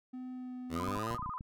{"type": "tone with pitch glide", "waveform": "triangle", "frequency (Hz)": [253.9, 251.1], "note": ["B3", "B3"], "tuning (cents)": [48, 29], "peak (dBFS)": -38, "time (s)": [0.13, 0.98], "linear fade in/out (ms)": 10, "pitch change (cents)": -19, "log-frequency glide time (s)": [0.32, 0.54]}
{"type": "linear sweep", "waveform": "10% pulse", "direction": "up", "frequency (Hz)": [77.78, 122.7], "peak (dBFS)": -28, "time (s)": [0.69, 1.18], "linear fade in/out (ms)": 50}
{"type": "tone with vibrato", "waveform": "sine", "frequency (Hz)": 1117, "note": "C#6", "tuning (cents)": 13, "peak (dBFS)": -37, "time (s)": [0.76, 1.38], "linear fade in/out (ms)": 0, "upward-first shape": "square", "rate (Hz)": 13, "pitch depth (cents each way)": 170}
{"type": "clicks", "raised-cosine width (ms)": 5, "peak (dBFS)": -32, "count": 9, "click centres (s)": [0.885, 0.97, 1.111, 1.146, 1.194, 1.227, 1.261, 1.293, 1.409]}
{"effects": []}